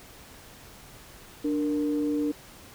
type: tone pair together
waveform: sine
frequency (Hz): 294.5 / 465.6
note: D4 / A#4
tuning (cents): +5 / -2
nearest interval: minor sixth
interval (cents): 793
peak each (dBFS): -24 / -31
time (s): 1.44-2.32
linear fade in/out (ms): 10
effects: tanh soft clip ceiling -17 dBFS + pink hiss -49 dBFS RMS until 2.74 s